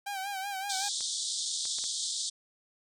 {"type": "tone with vibrato", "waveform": "sawtooth", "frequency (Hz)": 785, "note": "G5", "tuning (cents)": 2, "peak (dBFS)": -30, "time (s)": [0.06, 0.89], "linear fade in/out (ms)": 10, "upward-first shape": "sine", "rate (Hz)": 5.3, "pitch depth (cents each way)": 65}
{"type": "band-pass noise", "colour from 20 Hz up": "pink", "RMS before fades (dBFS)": -34, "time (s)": [0.69, 2.3], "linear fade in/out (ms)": 10, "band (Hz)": [3400, 9000], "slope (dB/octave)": 96}
{"type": "clicks", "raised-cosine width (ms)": 0.3, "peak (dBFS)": -31, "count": 4, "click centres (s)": [1.007, 1.654, 1.786, 1.84]}
{"effects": []}